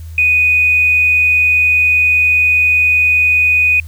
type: tone with tanh clipping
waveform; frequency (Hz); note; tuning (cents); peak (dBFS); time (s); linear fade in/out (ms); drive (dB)
triangle; 2485; D#7; -3; -8; 0.18-3.8; 2; 3
effects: added 81 Hz sine -26 dBFS peak until 3.87 s + white hiss -47 dBFS RMS until 3.87 s